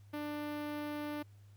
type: tone with notch filter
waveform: sawtooth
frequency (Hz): 296.2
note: D4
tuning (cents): +15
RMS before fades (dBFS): -40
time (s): 0.13-1.23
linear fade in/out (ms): 10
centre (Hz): 7300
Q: 0.51
effects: added 101 Hz sine -55 dBFS peak until 1.56 s + pink hiss -72 dBFS RMS until 1.56 s